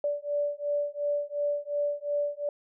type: beating tone pair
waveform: sine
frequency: 580 / 582.8 Hz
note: D5 / D5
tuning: -22 / -13 cents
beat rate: 2.8 Hz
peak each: -30 dBFS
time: 0.04-2.49 s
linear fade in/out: 2 ms
effects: none